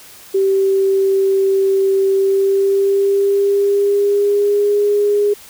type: tone with pitch glide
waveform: sine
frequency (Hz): 388.2 to 411.3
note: G4 to G#4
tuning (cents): -17 to -17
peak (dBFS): -11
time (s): 0.34-5.34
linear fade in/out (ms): 10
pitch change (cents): +100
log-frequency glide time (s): 2.1-4.79
effects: white hiss -40 dBFS RMS until 5.49 s